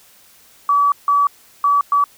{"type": "tone bursts at uneven times", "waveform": "sine", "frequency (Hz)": 1145, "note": "D6", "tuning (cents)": -44, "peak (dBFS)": -11, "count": 4, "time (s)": [[0.69, 0.92], [1.08, 1.27], [1.64, 1.81], [1.92, 2.04]], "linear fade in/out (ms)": 2, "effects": ["white hiss -49 dBFS RMS until 2.17 s"]}